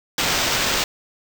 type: noise with sample-and-hold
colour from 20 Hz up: white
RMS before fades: -21 dBFS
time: 0.18-0.84 s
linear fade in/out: 2 ms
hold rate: 11025 Hz
effects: none